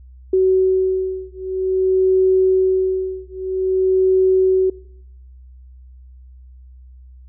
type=beating tone pair; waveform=sine; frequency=375.7 / 376.21 Hz; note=F#4 / F#4; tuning=+26 / +29 cents; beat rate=0.51 Hz; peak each=-17 dBFS; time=0.33-4.7 s; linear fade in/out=5 ms; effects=noise-tail reverb RT60 0.8 s tail -22 dB re dry + added 63 Hz sine -39 dBFS peak until 7.28 s